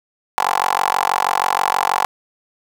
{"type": "tone with high-pass filter", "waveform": "15% pulse", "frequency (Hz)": 46.25, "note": "F#1", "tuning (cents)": 0, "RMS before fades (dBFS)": -18, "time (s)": [0.38, 2.05], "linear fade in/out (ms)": 0, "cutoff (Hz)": 890, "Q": 7.7, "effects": []}